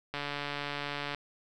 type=click train; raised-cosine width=0.3 ms; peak=-19 dBFS; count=146; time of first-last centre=0.14-1.147 s; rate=144 Hz; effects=none